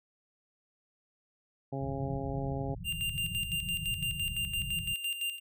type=harmonic tone; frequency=136.4 Hz; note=C#3; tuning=28 cents flat; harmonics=1 / 2 / 3 / 4 / 5 / 6; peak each=-36 / -39 / -41 / -42 / -43 / -44 dBFS; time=1.72-2.75 s; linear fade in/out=10 ms
type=low-pass noise; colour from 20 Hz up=white; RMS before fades=-40 dBFS; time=1.81-4.94 s; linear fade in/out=5 ms; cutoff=180 Hz; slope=96 dB/octave
type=tone with tremolo; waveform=square; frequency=2791 Hz; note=F7; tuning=2 cents flat; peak=-31 dBFS; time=2.84-5.4 s; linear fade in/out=50 ms; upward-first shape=square; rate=5.9 Hz; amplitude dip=60%
effects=none